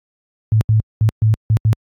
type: tone bursts at uneven times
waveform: sine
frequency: 109.2 Hz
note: A2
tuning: 13 cents flat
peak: -9 dBFS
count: 6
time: 0.52-0.61 / 0.69-0.8 / 1.01-1.09 / 1.22-1.34 / 1.5-1.57 / 1.65-1.73 s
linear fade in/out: 0 ms
effects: high-pass 60 Hz 12 dB/octave + AAC 64 kbps